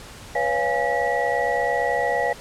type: tone cluster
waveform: sine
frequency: 491.2 / 560 / 694 / 826 / 1936 Hz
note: B4 / C#5 / F5 / G#5 / B6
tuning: -9 / +18 / -11 / -10 / -35 cents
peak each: -26 dBFS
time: 0.35-2.33 s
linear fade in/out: 5 ms
effects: pink hiss -41 dBFS RMS until 2.4 s + low-pass 10000 Hz 12 dB/octave